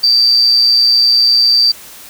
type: tone with amplitude modulation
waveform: sine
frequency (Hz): 4674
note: D8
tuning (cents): -9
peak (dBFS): -4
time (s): 0.03-1.72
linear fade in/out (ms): 10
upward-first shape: sine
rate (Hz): 120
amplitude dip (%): 60
effects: white hiss -35 dBFS RMS until 2.09 s